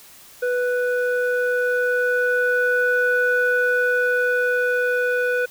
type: tone with low-pass filter sweep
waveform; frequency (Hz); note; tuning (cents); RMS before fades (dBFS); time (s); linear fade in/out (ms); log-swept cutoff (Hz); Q
square; 493.9; B4; 0; -20; 0.42-5.46; 10; 1200 to 1800; 4.3
effects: white hiss -46 dBFS RMS until 5.5 s